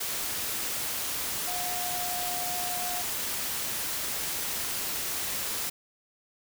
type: tone in noise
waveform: sine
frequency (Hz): 716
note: F5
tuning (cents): +43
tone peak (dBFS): -35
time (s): 1.47-3.02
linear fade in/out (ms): 10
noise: white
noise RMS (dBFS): -32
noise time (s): 0-5.7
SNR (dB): -6
effects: none